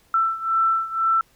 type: beating tone pair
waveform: sine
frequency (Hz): 1333 / 1335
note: E6 / E6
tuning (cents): +19 / +22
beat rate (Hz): 2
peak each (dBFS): -20 / -23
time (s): 0.14-1.21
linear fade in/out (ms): 2
effects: pink hiss -59 dBFS RMS until 1.35 s